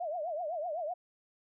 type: tone with vibrato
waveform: sine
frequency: 654 Hz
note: E5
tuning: 14 cents flat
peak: -33 dBFS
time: 0-0.94 s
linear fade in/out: 10 ms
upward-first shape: triangle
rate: 7.9 Hz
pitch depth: 220 cents each way
effects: none